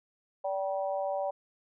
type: harmonic tone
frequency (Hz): 193.2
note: G3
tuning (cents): -25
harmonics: 3 / 4 / 5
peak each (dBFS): -31 / -34 / -41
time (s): 0.44-1.31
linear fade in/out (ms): 10
effects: none